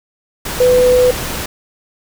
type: tone in noise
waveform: sine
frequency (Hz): 499.4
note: B4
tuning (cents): +19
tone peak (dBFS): -7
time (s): 0.6-1.11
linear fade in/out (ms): 5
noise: pink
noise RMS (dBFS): -22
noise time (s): 0.45-1.46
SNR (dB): +12
effects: none